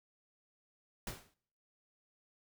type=noise with exponential decay; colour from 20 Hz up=pink; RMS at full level=-39 dBFS; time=1.07-1.34 s; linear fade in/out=2 ms; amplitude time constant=58 ms; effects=noise-tail reverb RT60 0.7 s tail -26 dB re dry